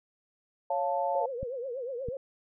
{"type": "chord", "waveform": "sine", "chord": "Db augmented", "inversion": "none", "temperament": "equal", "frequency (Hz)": [554.4, 698.5, 880], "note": ["Db5", "F5", "A5"], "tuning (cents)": [0, 0, 0], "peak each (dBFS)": -31, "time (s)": [0.7, 1.26], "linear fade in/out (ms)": 5}
{"type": "tone with vibrato", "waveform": "sine", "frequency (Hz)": 507, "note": "B4", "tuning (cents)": 45, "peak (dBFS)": -33, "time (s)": [1.15, 2.17], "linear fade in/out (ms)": 2, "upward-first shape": "triangle", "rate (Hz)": 8.3, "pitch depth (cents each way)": 180}
{"type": "clicks", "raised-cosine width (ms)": 5, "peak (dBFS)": -25, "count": 2, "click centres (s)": [1.43, 2.086]}
{"effects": []}